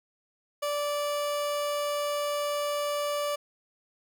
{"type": "tone", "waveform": "30% pulse", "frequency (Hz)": 583, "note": "D5", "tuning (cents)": -13, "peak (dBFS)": -25, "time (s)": [0.62, 3.36], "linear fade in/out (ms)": 10, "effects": []}